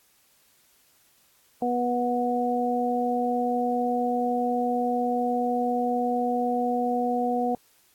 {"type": "harmonic tone", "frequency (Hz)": 244.2, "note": "B3", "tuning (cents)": -19, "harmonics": [1, 2, 3], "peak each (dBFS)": [-27, -28, -26], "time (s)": [1.62, 7.55], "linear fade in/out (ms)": 2, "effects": ["white hiss -62 dBFS RMS until 7.94 s", "AAC 64 kbps"]}